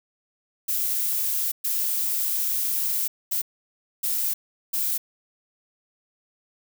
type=noise bursts at uneven times; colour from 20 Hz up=violet; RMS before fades=-25 dBFS; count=5; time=0.68-1.52 / 1.64-3.08 / 3.31-3.42 / 4.03-4.34 / 4.73-4.98 s; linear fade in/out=10 ms; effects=none